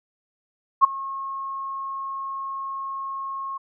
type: tone with ADSR envelope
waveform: sine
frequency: 1085 Hz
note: C#6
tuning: 37 cents flat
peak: -7 dBFS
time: 0.81-3.58 s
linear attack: 32 ms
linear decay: 10 ms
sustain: -21 dB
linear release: 12 ms
effects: none